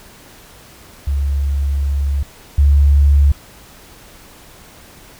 sine tone pair in turn, 70 / 71.14 Hz, C#2 / C#2, +18 / +45 cents, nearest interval unison, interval 27 cents, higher second, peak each -14 / -7 dBFS, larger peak second, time 1.07-2.23 / 2.58-3.32 s, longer first, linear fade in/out 5 ms, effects pink hiss -42 dBFS RMS until 5.19 s

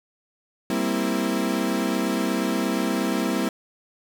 35% pulse chord, C dominant seventh, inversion second, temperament equal, 196 / 233.1 / 261.6 / 329.6 Hz, G3 / Bb3 / C4 / E4, 0 / 0 / 0 / 0 cents, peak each -26 dBFS, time 0.7-3.49 s, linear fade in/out 2 ms, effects none

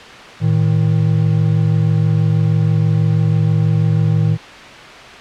triangle tone pair together, 111.51 / 157.7 Hz, A2 / D#3, +24 / +24 cents, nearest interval tritone, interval 600 cents, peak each -12 dBFS, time 0.4-4.38 s, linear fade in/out 50 ms, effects white hiss -34 dBFS RMS until 5.2 s + low-pass 3000 Hz 12 dB/octave

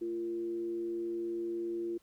sine tone with frequency modulation, 345 Hz, F4, 21 cents flat, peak -33 dBFS, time 0.01-1.98 s, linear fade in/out 10 ms, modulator 120 Hz, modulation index 0.28, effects pink hiss -69 dBFS RMS until 2.02 s

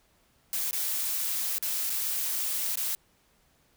blue noise with dropouts, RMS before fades -30 dBFS, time 0.53-2.95 s, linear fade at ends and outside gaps 0 ms, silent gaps 0.71-0.73 / 1.583-1.626 / 1.897-1.902 / 2.756-2.773 s, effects pink hiss -66 dBFS RMS until 3.76 s

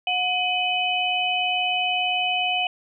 sine tone cluster, 727 / 2525 / 2998 Hz, F#5 / D#7 / F#7, -31 / +25 / +22 cents, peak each -25 dBFS, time 0.07-2.67 s, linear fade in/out 2 ms, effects none

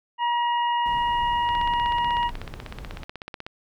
harmonic tone, 954 Hz, A#5, 40 cents sharp, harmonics 1 / 2 / 3, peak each -21 / -33 / -33 dBFS, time 0.18-2.31 s, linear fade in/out 50 ms
brown noise, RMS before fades -37 dBFS, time 0.86-3.04 s, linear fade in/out 0 ms
click train, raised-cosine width 0.3 ms, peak -19 dBFS, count 33, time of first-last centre 1.49-3.465 s, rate 16.2 Hz
effects none

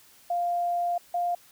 sine tone pair in turn, 698.5 / 701.6 Hz, F5 / F5, 0 / +8 cents, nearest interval unison, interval 8 cents, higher second, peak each -24 dBFS, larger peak neither, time 0.3-0.98 / 1.14-1.35 s, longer first, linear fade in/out 5 ms, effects white hiss -56 dBFS RMS until 1.51 s

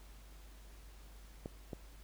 clicks, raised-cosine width 2 ms, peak -28 dBFS, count 2, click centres 1.459 / 1.732 s, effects added 50 Hz sine -53 dBFS peak until 2.03 s + pink hiss -62 dBFS RMS until 2.03 s

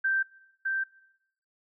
sine tone pair in turn, 1565 / 1565 Hz, G6 / G6, -3 / -3 cents, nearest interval unison, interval 0 cents, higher neither, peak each -23 / -26 dBFS, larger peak first, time 0.04-0.23 / 0.65-0.84 s, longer neither, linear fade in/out 10 ms, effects noise-tail reverb RT60 0.8 s tail -19 dB re dry

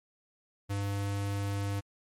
square tone, 100.2 Hz, G2, 38 cents sharp, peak -31 dBFS, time 0.69-1.81 s, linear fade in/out 20 ms, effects MP3 64 kbps

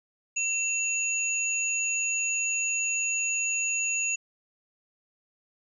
sine tone pair together, 2697 / 6805 Hz, E7 / G#8, +39 / +41 cents, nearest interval octave + major third, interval 1602 cents, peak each -28 dBFS, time 0.36-4.16 s, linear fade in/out 10 ms, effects none

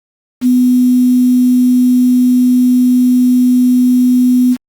sine tone with quantisation, 249.7 Hz, B3, 19 cents sharp, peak -6 dBFS, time 0.41-4.57 s, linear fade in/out 50 ms, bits 5, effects Opus 48 kbps

